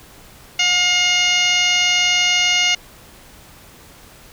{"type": "harmonic tone with a mistuned harmonic", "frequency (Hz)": 713, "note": "F5", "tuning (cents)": 36, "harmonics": [1, 2, 3, 4, 5, 6, 7, 8, 9], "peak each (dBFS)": [-29, -29, -18, -17, -27, -27, -29, -28, -24], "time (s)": [0.59, 2.75], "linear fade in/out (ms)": 5, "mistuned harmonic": 1, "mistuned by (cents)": 21, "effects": ["pink hiss -44 dBFS RMS until 4.32 s"]}